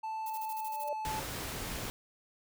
triangle tone with pitch glide, 880 to 867.9 Hz, A5 to A5, 0 to -24 cents, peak -33 dBFS, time 0.03-1.2 s, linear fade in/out 10 ms, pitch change -24 cents, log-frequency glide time 0.18-1.07 s
violet noise with tremolo, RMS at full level -45 dBFS, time 0.26-0.89 s, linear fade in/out 5 ms, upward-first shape square, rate 13 Hz, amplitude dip 75%
sine tone with exponential growth, 588 Hz, D5, 2 cents sharp, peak -31 dBFS, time 0.6-0.93 s, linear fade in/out 2 ms, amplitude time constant 70 ms
pink noise, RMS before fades -39 dBFS, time 1.05-1.9 s, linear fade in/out 0 ms
effects none

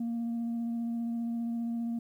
sine tone with vibrato, 233.1 Hz, A#3, in tune, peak -28 dBFS, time 0-1.99 s, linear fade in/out 5 ms, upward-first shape sine, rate 15 Hz, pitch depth 12 cents each way, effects tanh soft clip ceiling -29 dBFS + 11-bit

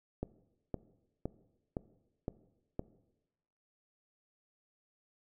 click train, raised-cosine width 2 ms, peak -22 dBFS, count 6, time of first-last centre 0.23-2.794 s, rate 1.95 Hz, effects noise-tail reverb RT60 1.0 s tail -18 dB re dry

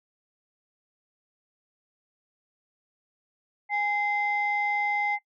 sine tone pair together, 824 / 2074 Hz, G#5 / C7, -14 / -16 cents, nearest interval octave + major third, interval 1598 cents, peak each -26 dBFS, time 3.69-5.19 s, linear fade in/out 50 ms, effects noise-tail reverb RT60 0.1 s tail -23 dB re dry + tanh soft clip ceiling -17 dBFS

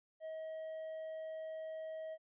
triangle tone, 636 Hz, D#5, 38 cents sharp, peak -40 dBFS, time 0.2-2.18 s, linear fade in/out 50 ms, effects resampled to 8000 Hz

